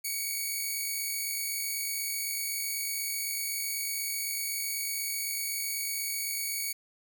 5% pulse tone pair together, 2217 / 2265 Hz, C#7 / C#7, 0 / +37 cents, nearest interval unison, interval 37 cents, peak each -24 dBFS, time 0.04-6.73 s, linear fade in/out 10 ms, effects none

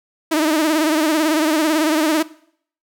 sawtooth tone with vibrato, 311.1 Hz, D#4, in tune, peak -11 dBFS, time 0.31-2.23 s, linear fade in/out 10 ms, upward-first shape sine, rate 18 Hz, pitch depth 91 cents each way, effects noise-tail reverb RT60 0.6 s tail -19 dB re dry

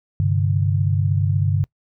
sine chord, G suspended fourth, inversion none, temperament just, 98 / 130.67 / 147 Hz, G2 / C3 / D3, 0 / -2 / +2 cents, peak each -18 / -24 / -21 dBFS, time 0.2-1.64 s, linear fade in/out 0 ms, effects noise-tail reverb RT60 0.1 s tail -23 dB re dry

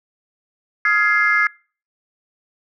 sine chord, F minor seventh, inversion third, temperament just, 1257.2 / 1396.9 / 1676.3 / 2095 Hz, Eb6 / F6 / Ab6 / C7, +18 / 0 / +16 / +2 cents, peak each -21 / -22 / -16 / -17 dBFS, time 0.85-1.47 s, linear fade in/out 2 ms, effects noise-tail reverb RT60 0.4 s tail -25 dB re dry + tanh soft clip ceiling -5 dBFS

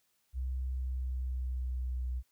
sine tone with pitch glide, 64.2 to 62.44 Hz, C2 to B1, -32 to +20 cents, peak -32 dBFS, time 0.33-2.23 s, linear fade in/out 50 ms, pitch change -48 cents, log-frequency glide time 0.72-2.11 s, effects white hiss -75 dBFS RMS until 2.31 s

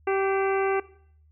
harmonic tone with a mistuned harmonic, 388.5 Hz, G4, 16 cents flat, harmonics 1 / 2 / 3 / 4 / 5 / 6 / 7, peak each -23 / -29 / -33 / -35 / -37 / -39 / -40 dBFS, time 0.07-0.8 s, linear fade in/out 5 ms, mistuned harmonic 5, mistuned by +70 cents, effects noise-tail reverb RT60 0.6 s tail -18 dB re dry + added 76 Hz sine -55 dBFS peak until 1.31 s

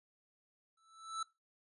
square tone with exponential growth, 1318.5 Hz, E6, in tune, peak -35 dBFS, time 0.77-1.23 s, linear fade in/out 5 ms, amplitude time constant 100 ms, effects noise-tail reverb RT60 0.2 s tail -18 dB re dry + resampled to 24000 Hz

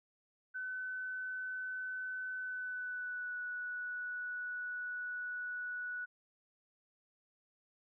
sine tone with pitch glide, 1512 to 1474.1 Hz, F#6 to F#6, +37 to -7 cents, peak -38 dBFS, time 0.54-6.06 s, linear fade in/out 20 ms, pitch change -44 cents, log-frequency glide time 2.37-3.38 s, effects none

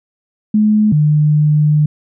sine tone pair in turn, 212.9 / 150.54 Hz, G#3 / D3, +43 / +43 cents, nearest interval tritone, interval 600 cents, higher first, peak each -8 / -8 dBFS, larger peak neither, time 0.54-0.92 / 0.92-1.86 s, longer second, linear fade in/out 5 ms, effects none

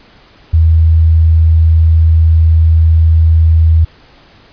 sine tone, 80.9 Hz, E2, 32 cents flat, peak -4 dBFS, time 0.53-3.85 s, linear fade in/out 10 ms, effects pink hiss -43 dBFS RMS until 4.52 s + resampled to 11025 Hz

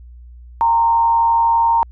sine tone with frequency modulation, 923 Hz, A#5, 17 cents flat, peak -11 dBFS, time 0.61-1.83 s, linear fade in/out 0 ms, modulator 126 Hz, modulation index 0.33, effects added 60 Hz sine -36 dBFS peak until 1.91 s

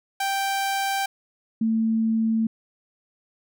sawtooth / sine tone pair in turn, 784 / 223.5 Hz, G5 / A3, 0 / +27 cents, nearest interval octave + minor seventh, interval 2173 cents, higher first, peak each -19 dBFS, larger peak neither, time 0.2-1.06 / 1.61-2.47 s, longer neither, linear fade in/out 5 ms, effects none

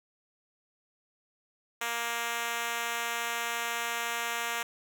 5% pulse tone with high-pass filter, 234.2 Hz, A#3, 8 cents sharp, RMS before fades -33 dBFS, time 1.81-4.63 s, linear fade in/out 5 ms, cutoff 590 Hz, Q 0.63, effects none

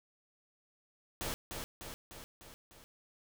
pink noise with echo, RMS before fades -38 dBFS, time 1.21-1.34 s, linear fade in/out 0 ms, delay 300 ms, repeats 5, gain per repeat -4 dB, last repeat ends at 2.84 s, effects none

